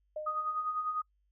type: tone with exponential decay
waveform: sine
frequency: 612 Hz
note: D#5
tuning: 29 cents flat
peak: -33 dBFS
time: 0.16-0.72 s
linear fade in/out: 5 ms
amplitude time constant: 120 ms
type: tone with tremolo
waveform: sine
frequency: 1244.5 Hz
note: D#6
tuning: in tune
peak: -29 dBFS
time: 0.26-1.02 s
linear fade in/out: 10 ms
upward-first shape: sine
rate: 10 Hz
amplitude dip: 55%
effects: noise-tail reverb RT60 0.1 s tail -26 dB re dry + added 50 Hz sine -70 dBFS peak until 1.31 s